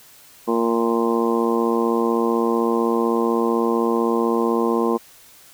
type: harmonic tone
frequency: 115.8 Hz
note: A#2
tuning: 11 cents flat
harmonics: 2 / 3 / 4 / 5 / 6 / 7 / 8 / 9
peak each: -22 / -22 / -22 / -33 / -33 / -31 / -31 / -26 dBFS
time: 0.47-4.98 s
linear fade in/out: 20 ms
effects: white hiss -48 dBFS RMS until 5.53 s